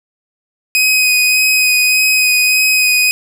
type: tone with vibrato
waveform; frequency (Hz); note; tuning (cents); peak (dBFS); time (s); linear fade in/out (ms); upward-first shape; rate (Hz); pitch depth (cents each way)
sawtooth; 2510; D#7; +15; -6; 0.75-3.11; 0; sine; 1.7; 13
effects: none